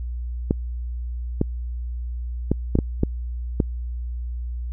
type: clicks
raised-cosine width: 3 ms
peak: -5 dBFS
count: 7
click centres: 0.509 / 1.414 / 2.516 / 2.754 / 2.788 / 3.034 / 3.602 s
effects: added 60 Hz sine -26 dBFS peak until 4.72 s